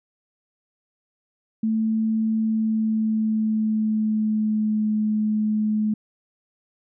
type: tone with pitch glide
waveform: sine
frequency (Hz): 220.7 to 214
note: A3 to A3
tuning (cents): +5 to -48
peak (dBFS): -19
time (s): 1.63-5.94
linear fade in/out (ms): 5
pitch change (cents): -53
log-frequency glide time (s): 2.38-4.89
effects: none